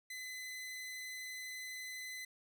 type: tone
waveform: sawtooth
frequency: 2022 Hz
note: B6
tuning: 40 cents sharp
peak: -40 dBFS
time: 0.1-2.25 s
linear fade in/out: 5 ms
effects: none